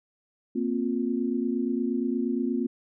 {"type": "chord", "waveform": "sine", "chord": "Bb suspended second", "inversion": "none", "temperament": "equal with one note detuned", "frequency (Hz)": [233.1, 261.6, 353.5], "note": ["Bb3", "C4", "F4"], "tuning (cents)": [0, 0, 21], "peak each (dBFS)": [-28, -28, -31], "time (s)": [0.55, 2.67], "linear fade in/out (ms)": 10, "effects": []}